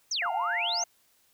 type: exponential two-way sweep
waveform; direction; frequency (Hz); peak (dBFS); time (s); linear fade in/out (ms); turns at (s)
sine; down then up; 6600 to 670 to 6600; -27; 0.11-0.84; 5; 0.32
type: harmonic tone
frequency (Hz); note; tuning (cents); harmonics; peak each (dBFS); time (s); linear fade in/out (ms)
698.5; F5; 0; 1 / 2 / 3 / 4; -34 / -47 / -51 / -50; 0.22-0.84; 2
type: tone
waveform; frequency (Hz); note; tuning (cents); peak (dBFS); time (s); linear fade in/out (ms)
sine; 897; A5; +33; -35; 0.26-0.83; 0
effects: white hiss -66 dBFS RMS until 1.33 s